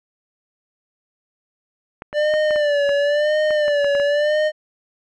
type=clicks; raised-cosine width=0.5 ms; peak=-16 dBFS; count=11; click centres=2.021 / 2.129 / 2.339 / 2.508 / 2.56 / 2.892 / 3.507 / 3.681 / 3.845 / 3.951 / 3.999 s
type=tone with vibrato; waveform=square; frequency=590 Hz; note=D5; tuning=8 cents sharp; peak=-16 dBFS; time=2.13-4.52 s; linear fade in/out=50 ms; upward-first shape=sine; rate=0.97 Hz; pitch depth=68 cents each way
effects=low-pass 3000 Hz 12 dB/octave